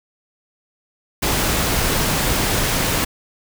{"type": "noise", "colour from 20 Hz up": "pink", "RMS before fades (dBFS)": -19, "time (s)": [1.22, 3.05], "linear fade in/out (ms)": 10, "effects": []}